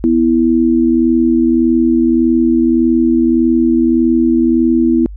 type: tone pair together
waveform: sine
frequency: 247 / 328.7 Hz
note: B3 / E4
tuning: 0 / -5 cents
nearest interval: perfect fourth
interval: 495 cents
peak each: -11 dBFS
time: 0.04-5.06 s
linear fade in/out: 0 ms
effects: added 50 Hz sine -26 dBFS peak until 5.16 s